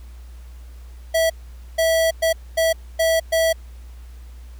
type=tone bursts at uneven times; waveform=square; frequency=653 Hz; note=E5; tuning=17 cents flat; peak=-16 dBFS; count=6; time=1.14-1.3 / 1.78-2.11 / 2.22-2.33 / 2.57-2.73 / 2.99-3.2 / 3.32-3.53 s; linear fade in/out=10 ms; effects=added 60 Hz sine -36 dBFS peak until 4.59 s + pink hiss -54 dBFS RMS until 4.59 s